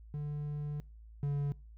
triangle tone pair in turn, 147.5 / 142.97 Hz, D3 / D3, +8 / -46 cents, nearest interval minor second, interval 54 cents, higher first, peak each -33 / -28 dBFS, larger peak second, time 0.14-0.8 / 1.23-1.52 s, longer first, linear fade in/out 0 ms, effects noise-tail reverb RT60 0.4 s tail -25 dB re dry + added 55 Hz sine -50 dBFS peak until 1.77 s

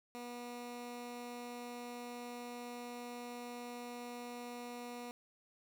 15% pulse tone, 242.2 Hz, B3, 34 cents flat, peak -38 dBFS, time 0.15-5.11 s, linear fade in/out 0 ms, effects none

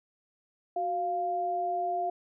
sine tone pair together, 370 / 698.5 Hz, F#4 / F5, 0 / 0 cents, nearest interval major seventh, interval 1100 cents, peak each -36 / -28 dBFS, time 0.76-2.1 s, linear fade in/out 5 ms, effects none

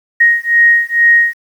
sine beating tone pair, 1872 / 1874.2 Hz, A#6 / A#6, +7 / +9 cents, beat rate 2.2 Hz, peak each -10 dBFS, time 0.2-1.34 s, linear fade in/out 10 ms, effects 7-bit

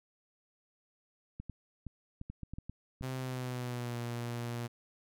clicks, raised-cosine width 5 ms, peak -29 dBFS, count 10, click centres 1.4 / 1.497 / 1.867 / 2.214 / 2.3 / 2.433 / 2.536 / 2.585 / 2.696 / 3.011 s
sawtooth tone with pitch glide, 130 to 119.21 Hz, C3 to A#2, -11 to +39 cents, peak -32 dBFS, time 3.02-4.68 s, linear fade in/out 20 ms, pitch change -150 cents, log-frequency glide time 3.17-3.99 s
effects none

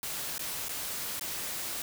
white noise with dropouts, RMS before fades -36 dBFS, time 0.03-1.82 s, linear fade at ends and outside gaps 1 ms, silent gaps 0.381-0.393 / 0.684-0.692 / 1.196-1.21 s, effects none

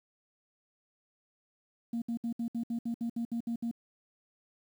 sine tone bursts, 233.1 Hz, A#3, in tune, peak -29 dBFS, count 12, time 1.93-3.713 s, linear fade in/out 5 ms, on 89 ms, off 65 ms, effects tanh soft clip ceiling -28 dBFS + 10-bit

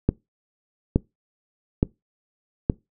click train, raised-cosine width 3 ms, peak -4 dBFS, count 4, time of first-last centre 0.09-2.699 s, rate 1.15 Hz, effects noise-tail reverb RT60 0.2 s tail -23 dB re dry

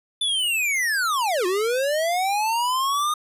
square linear two-way sweep, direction down then up, 3528 to 349.2 to 1235 Hz, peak -21 dBFS, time 0.21-3.14 s, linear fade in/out 5 ms, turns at 1.46 s, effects resampled to 32000 Hz

